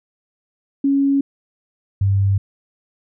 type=tone pair in turn; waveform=sine; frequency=277.2 / 98.43 Hz; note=C#4 / G2; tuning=0 / +8 cents; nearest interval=octave + tritone; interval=1792 cents; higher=first; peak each=-13 dBFS; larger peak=neither; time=0.84-1.21 / 2.01-2.38 s; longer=neither; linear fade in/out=5 ms; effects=none